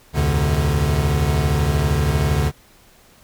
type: tone cluster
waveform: square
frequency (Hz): 72.1 / 84.9 / 104.6 / 129.3 / 146.6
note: D2 / F2 / G#2 / C3 / D3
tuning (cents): -31 / -48 / +13 / -20 / -3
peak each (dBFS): -21 / -25 / -30 / -26 / -21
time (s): 0.13-2.52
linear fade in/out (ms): 50
effects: pink hiss -51 dBFS RMS until 3.23 s